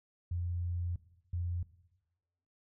sine tone bursts at uneven times, 87.31 Hz, F2, in tune, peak -32 dBFS, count 2, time 0.31-0.96 / 1.33-1.63 s, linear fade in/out 5 ms, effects noise-tail reverb RT60 1.0 s tail -17 dB re dry

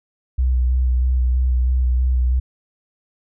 sine tone with vibrato, 62.8 Hz, B1, 30 cents sharp, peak -14 dBFS, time 0.38-2.4 s, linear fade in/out 10 ms, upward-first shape square, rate 3.1 Hz, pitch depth 19 cents each way, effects none

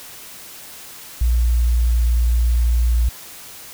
sine tone, 59 Hz, A#1, 22 cents sharp, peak -13 dBFS, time 1.21-3.09 s, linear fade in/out 5 ms, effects white hiss -38 dBFS RMS until 3.73 s

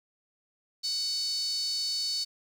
5% pulse tone with high-pass filter, 746 Hz, F#5, 14 cents sharp, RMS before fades -31 dBFS, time 0.83-2.25 s, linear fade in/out 20 ms, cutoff 4500 Hz, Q 9.7, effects 10-bit

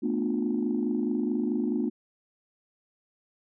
sine chord, B half-diminished seventh, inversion third, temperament just, 222.2 / 246.9 / 296.3 / 355.6 Hz, A3 / B3 / D4 / F4, +17 / 0 / +15 / +31 cents, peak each -29 / -29 / -30 / -32 dBFS, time 0.02-1.9 s, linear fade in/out 20 ms, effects tanh soft clip ceiling -17 dBFS

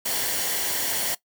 white noise with comb filter, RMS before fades -26 dBFS, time 0.05-1.15 s, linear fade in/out 10 ms, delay 0.79 ms, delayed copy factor -0.5, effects noise-tail reverb RT60 0.1 s tail -18 dB re dry

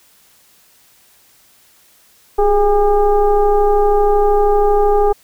sine tone with frequency modulation, 414.4 Hz, G#4, 4 cents flat, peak -9 dBFS, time 2.38-5.13 s, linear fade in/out 10 ms, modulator 398 Hz, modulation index 1.1, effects white hiss -51 dBFS RMS until 5.23 s

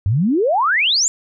sine exponential sweep, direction up, 90 to 7459 Hz, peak -13 dBFS, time 0.06-1.08 s, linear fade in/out 0 ms, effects none

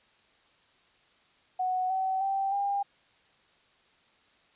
sine tone with pitch steps, 740 / 759.9 / 780.4 / 801.4 Hz, F#5 / F#5 / G5 / G5, 0 / +46 / -8 / +38 cents, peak -26 dBFS, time 1.59-2.83 s, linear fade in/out 10 ms, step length 310 ms, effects white hiss -64 dBFS RMS until 4.55 s + resampled to 8000 Hz

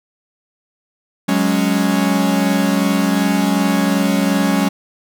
45% pulse chord, F# suspended second, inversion none, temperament equal, 185 / 207.7 / 277.2 Hz, F#3 / G#3 / C#4, 0 / 0 / 0 cents, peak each -18 dBFS, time 1.28-4.69 s, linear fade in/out 10 ms, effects none

